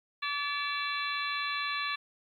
harmonic tone with a mistuned harmonic, 576 Hz, D5, 34 cents flat, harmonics 2 / 3 / 4 / 5 / 6 / 7, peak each -35 / -37 / -38 / -39 / -40 / -40 dBFS, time 0.22-1.96 s, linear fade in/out 10 ms, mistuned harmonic 5, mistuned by -110 cents, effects 11-bit

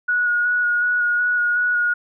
sine tone with vibrato, 1453 Hz, F#6, 32 cents flat, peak -16 dBFS, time 0.08-1.94 s, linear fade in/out 10 ms, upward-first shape square, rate 2.7 Hz, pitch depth 13 cents each way, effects none

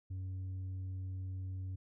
sine tone with tanh clipping, 93.7 Hz, F#2, 22 cents sharp, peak -39 dBFS, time 0.1-1.76 s, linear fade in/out 10 ms, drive 3 dB, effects none

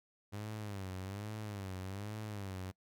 sawtooth tone with vibrato, 100.3 Hz, G2, 40 cents sharp, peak -37 dBFS, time 0.32-2.72 s, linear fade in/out 20 ms, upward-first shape sine, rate 1.2 Hz, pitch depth 130 cents each way, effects noise-tail reverb RT60 0.1 s tail -23 dB re dry

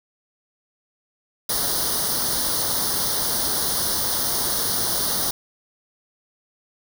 white noise with comb filter, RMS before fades -23 dBFS, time 1.49-5.31 s, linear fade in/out 5 ms, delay 0.2 ms, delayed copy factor +0.9, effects none

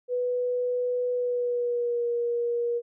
sine tone with pitch glide, 493.9 to 474.9 Hz, B4 to A#4, 0 to +32 cents, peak -24 dBFS, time 0.08-2.82 s, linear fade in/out 50 ms, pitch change -68 cents, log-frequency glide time 1.12-2.06 s, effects none

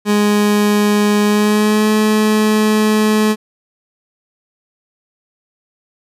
30% pulse tone with pitch glide, 207.7 to 214.5 Hz, G#3 to A3, 0 to -44 cents, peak -8 dBFS, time 0.05-3.36 s, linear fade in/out 50 ms, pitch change +56 cents, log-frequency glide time 1.24-1.91 s, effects resampled to 32000 Hz

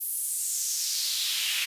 pink noise with high-pass filter sweep, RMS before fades -29 dBFS, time 0-1.66 s, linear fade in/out 20 ms, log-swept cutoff 12000 to 2500 Hz, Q 2.6, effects resampled to 32000 Hz

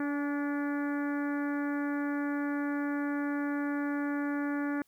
harmonic tone with a mistuned harmonic, 288.1 Hz, D4, 33 cents flat, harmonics 1 / 2 / 3 / 4 / 5 / 6 / 7 / 8, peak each -30 / -42 / -44 / -45 / -42 / -43 / -51 / -55 dBFS, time 0-4.82 s, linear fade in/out 2 ms, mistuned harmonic 3, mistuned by -21 cents, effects white hiss -70 dBFS RMS until 4.87 s

